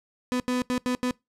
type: tone bursts at uneven times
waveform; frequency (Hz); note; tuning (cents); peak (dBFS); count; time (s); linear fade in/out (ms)
35% pulse; 250; B3; +21; -22; 5; 0.32-0.4 / 0.48-0.62 / 0.7-0.78 / 0.86-0.95 / 1.03-1.11; 0
effects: noise-tail reverb RT60 0.2 s tail -23 dB re dry + low-pass 10000 Hz 12 dB/octave